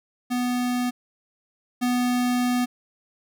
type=tone pair in turn; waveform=square; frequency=246.9 / 246.9 Hz; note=B3 / B3; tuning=0 / 0 cents; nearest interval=unison; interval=0 cents; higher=neither; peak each=-23 / -21 dBFS; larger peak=second; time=0.3-0.91 / 1.81-2.66 s; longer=second; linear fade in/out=20 ms; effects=none